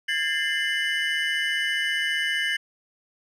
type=tone cluster; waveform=triangle; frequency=1627 / 1782 / 2086 / 2974 Hz; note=G#6 / A6 / C7 / F#7; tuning=-36 / +22 / -6 / +8 cents; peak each=-27 dBFS; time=0.08-2.57 s; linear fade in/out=10 ms; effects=none

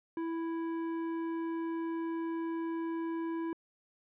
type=tone with tanh clipping; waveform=triangle; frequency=330 Hz; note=E4; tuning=2 cents sharp; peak=-35 dBFS; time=0.17-3.53 s; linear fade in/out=2 ms; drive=18 dB; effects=low-pass 2000 Hz 12 dB/octave

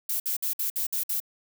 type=noise bursts; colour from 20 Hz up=violet; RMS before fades=-28 dBFS; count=7; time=0.09-1.202 s; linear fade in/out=5 ms; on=110 ms; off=57 ms; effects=none

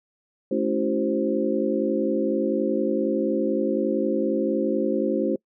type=tone cluster; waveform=sine; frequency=216.2 / 280.3 / 330.6 / 381.8 / 525 Hz; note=A3 / C#4 / E4 / G4 / C5; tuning=-30 / +19 / +5 / -46 / +6 cents; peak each=-27 dBFS; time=0.51-5.36 s; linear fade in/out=5 ms; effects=noise-tail reverb RT60 0.1 s tail -25 dB re dry

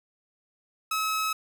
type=tone; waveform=sawtooth; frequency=1287 Hz; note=E6; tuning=42 cents flat; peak=-22 dBFS; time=0.91-1.33 s; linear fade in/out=5 ms; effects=none

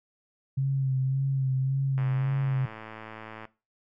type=tone with vibrato; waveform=sine; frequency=133.9 Hz; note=C3; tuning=40 cents sharp; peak=-23 dBFS; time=0.57-2.66 s; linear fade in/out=10 ms; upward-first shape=sine; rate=1.8 Hz; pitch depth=35 cents each way
type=click train; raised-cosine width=0.5 ms; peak=-26 dBFS; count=163; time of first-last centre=1.98-3.453 s; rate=110 Hz
effects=noise-tail reverb RT60 0.3 s tail -19 dB re dry

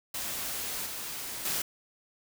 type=noise with level steps; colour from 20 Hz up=white; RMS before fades=-35 / -38 / -31 dBFS; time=0.14-1.62 s; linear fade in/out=5 ms; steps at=0.86 / 1.45 s; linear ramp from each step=2 ms; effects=none

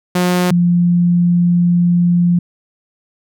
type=tone pair in turn; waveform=sawtooth / sine; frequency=179.3 / 174.5 Hz; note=F3 / F3; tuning=+46 / -1 cents; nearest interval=unison; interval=47 cents; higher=first; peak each=-8 / -9 dBFS; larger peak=first; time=0.15-0.51 / 0.51-2.39 s; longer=second; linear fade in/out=5 ms; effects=none

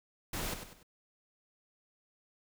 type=noise with echo; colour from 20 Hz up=pink; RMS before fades=-37 dBFS; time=0.33-0.54 s; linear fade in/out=5 ms; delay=97 ms; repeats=3; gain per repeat=-8 dB; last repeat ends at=0.831 s; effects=none

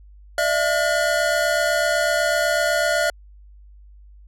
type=tone cluster; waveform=square; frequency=601 / 669 / 1436 Hz; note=D5 / E5 / F6; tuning=+40 / +25 / +48 cents; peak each=-23 dBFS; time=0.38-3.1 s; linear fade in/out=2 ms; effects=added 50 Hz sine -43 dBFS peak until 4.27 s + low-pass 12000 Hz 12 dB/octave

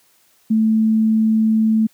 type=tone; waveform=sine; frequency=220 Hz; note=A3; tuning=in tune; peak=-12 dBFS; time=0.5-1.87 s; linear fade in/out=10 ms; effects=white hiss -57 dBFS RMS until 1.93 s + high-pass 80 Hz 12 dB/octave

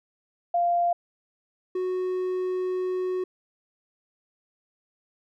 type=tone pair in turn; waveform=sine / triangle; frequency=695 / 368.2 Hz; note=F5 / F#4; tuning=-9 / -8 cents; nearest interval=major seventh; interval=1099 cents; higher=first; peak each=-20 / -23 dBFS; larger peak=first; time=0.54-0.93 / 1.75-3.24 s; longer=second; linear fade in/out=5 ms; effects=none

